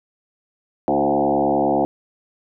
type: tone with frequency modulation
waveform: sine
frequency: 523.3 Hz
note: C5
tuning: in tune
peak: -15 dBFS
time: 0.88-1.85 s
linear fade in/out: 0 ms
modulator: 69.9 Hz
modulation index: 4.2
effects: none